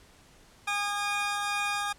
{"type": "tone pair together", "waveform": "20% pulse", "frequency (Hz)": [817, 1224.4], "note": ["G#5", "D#6"], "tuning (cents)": [-29, -28], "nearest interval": "perfect fifth", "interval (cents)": 701, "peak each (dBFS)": -26, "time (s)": [0.67, 1.93], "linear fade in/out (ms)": 10, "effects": ["pink hiss -57 dBFS RMS until 1.98 s", "low-pass 10000 Hz 12 dB/octave"]}